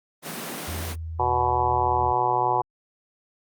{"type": "high-pass noise", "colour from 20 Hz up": "pink", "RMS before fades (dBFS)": -33, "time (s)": [0.22, 0.96], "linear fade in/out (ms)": 50, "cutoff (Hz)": 150, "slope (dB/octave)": 48}
{"type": "tone with vibrato", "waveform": "sine", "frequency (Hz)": 82.4, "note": "E2", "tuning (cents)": 0, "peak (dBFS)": -30, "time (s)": [0.67, 2.13], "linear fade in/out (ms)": 20, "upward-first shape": "sine", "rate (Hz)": 1.9, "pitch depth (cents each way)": 28}
{"type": "harmonic tone", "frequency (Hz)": 123.47, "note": "B2", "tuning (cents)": 0, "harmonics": [1, 3, 4, 5, 6, 7, 8, 9], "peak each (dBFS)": [-35, -30, -32, -36, -26, -24, -25, -34], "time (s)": [1.19, 2.62], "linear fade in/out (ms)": 10}
{"effects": ["Opus 24 kbps"]}